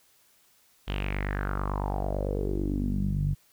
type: tone with low-pass filter sweep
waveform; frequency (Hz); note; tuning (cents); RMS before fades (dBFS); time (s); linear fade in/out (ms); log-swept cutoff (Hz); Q
sawtooth; 49; G1; 0; -29; 0.87-3.35; 20; 3200 to 130; 5.1
effects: white hiss -63 dBFS RMS until 3.52 s